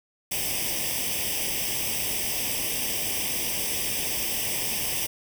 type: noise with comb filter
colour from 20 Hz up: white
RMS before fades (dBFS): -28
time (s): 0.31-5.07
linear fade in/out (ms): 10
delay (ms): 0.36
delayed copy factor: +0.9
effects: none